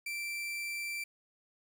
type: tone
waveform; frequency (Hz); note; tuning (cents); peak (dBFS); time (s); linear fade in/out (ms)
40% pulse; 2345; D7; -3; -35; 0.06-1.04; 5
effects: 11-bit